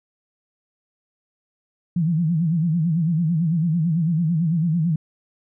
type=tone with vibrato; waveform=sine; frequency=164.81 Hz; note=E3; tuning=in tune; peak=-17 dBFS; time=1.96-4.96 s; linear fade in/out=5 ms; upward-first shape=sine; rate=9 Hz; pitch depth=130 cents each way; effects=none